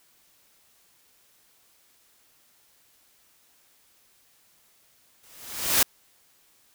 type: noise with exponential growth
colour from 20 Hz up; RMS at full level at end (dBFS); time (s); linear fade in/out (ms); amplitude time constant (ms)
white; -17; 5.23-5.83; 5; 130
effects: white hiss -62 dBFS RMS until 6.74 s